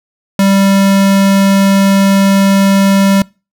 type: tone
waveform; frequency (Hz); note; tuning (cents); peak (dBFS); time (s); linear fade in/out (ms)
square; 196; G3; 0; -7; 0.39-3.22; 2
effects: noise-tail reverb RT60 0.3 s tail -25 dB re dry